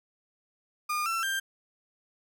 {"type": "tone with pitch steps", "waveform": "35% pulse", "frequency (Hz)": [1214, 1343, 1583], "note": ["D#6", "E6", "G6"], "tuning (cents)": [-43, 32, 17], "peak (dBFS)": -26, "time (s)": [0.89, 1.4], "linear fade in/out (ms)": 10, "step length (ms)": 170, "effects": []}